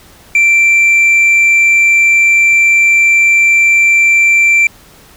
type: tone with tanh clipping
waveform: sine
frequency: 2349 Hz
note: D7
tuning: in tune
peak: -6 dBFS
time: 0.35-4.67 s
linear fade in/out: 2 ms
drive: 3 dB
effects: pink hiss -41 dBFS RMS until 5.16 s